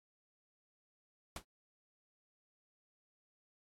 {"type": "noise with exponential decay", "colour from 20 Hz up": "pink", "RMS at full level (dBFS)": -38, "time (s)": [1.36, 1.44], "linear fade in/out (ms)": 2, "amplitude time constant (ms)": 17, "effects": ["low-pass 12000 Hz 12 dB/octave", "AAC 48 kbps"]}